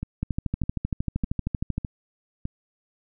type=two click trains; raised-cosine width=5 ms; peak=-13 / -17 dBFS; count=21 / 5; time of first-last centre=0.23-1.78 / 0.03-2.454 s; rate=12.9 / 1.65 Hz; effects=none